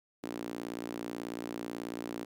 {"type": "tone with high-pass filter", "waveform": "sawtooth", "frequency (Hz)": 58.27, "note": "A#1", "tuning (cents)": 0, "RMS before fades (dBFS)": -40, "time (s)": [0.23, 2.25], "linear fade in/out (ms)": 10, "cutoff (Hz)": 290, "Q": 2.7, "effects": []}